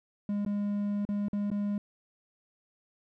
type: tone with dropouts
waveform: triangle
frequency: 204.4 Hz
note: G#3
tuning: 27 cents flat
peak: -26 dBFS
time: 0.29-1.78 s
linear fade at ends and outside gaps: 2 ms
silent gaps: 0.45-0.462 / 1.052-1.089 / 1.284-1.331 / 1.503-1.514 s
effects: none